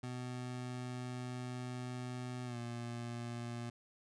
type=tone with pitch glide; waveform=25% pulse; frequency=124.9 to 118.92 Hz; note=B2 to A#2; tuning=+20 to +35 cents; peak=-37 dBFS; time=0.03-3.7 s; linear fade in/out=5 ms; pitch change=-85 cents; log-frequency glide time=2.45-2.57 s; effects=resampled to 22050 Hz